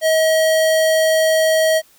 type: tone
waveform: square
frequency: 637 Hz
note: D#5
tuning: 41 cents sharp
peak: -13 dBFS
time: 0.01-1.82 s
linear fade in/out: 50 ms
effects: white hiss -52 dBFS RMS until 1.98 s